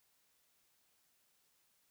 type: silence
effects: white hiss -75 dBFS RMS until 1.9 s